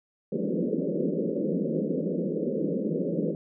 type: band-pass noise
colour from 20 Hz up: pink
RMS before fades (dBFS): -28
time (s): 0.32-3.35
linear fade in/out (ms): 2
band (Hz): 160 to 560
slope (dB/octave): 96
effects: none